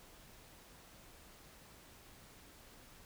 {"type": "silence", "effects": ["pink hiss -59 dBFS RMS until 3.05 s"]}